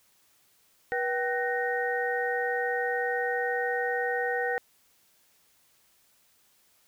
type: tone cluster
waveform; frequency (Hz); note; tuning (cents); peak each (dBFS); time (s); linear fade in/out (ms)
sine; 485.1 / 771 / 1499 / 1858; B4 / G5 / F#6 / A#6; -31 / -29 / +22 / -6; -30 / -32 / -35 / -31; 0.92-4.58; 0
effects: white hiss -65 dBFS RMS until 6.87 s